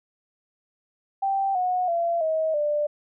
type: tone with pitch steps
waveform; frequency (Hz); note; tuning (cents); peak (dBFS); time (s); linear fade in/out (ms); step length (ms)
sine; 782 / 729.6 / 680.8 / 635.2 / 592.6; G5 / F#5 / F5 / D#5 / D5; -4 / -24 / -44 / +36 / +15; -21; 1.22-2.87; 10; 330
effects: none